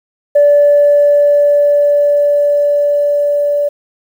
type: tone with level ramp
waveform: sine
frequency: 580 Hz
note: D5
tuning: 22 cents flat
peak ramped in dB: -3 to -10 dBFS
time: 0.35-3.69 s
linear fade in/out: 10 ms
effects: tanh soft clip ceiling -1 dBFS + 7-bit